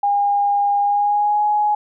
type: tone with pitch glide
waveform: sine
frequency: 811 to 837.2 Hz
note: G#5 to G#5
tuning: -41 to +14 cents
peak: -14 dBFS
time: 0.03-1.75 s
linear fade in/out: 5 ms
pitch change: +55 cents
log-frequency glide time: 0.8-1.44 s
effects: none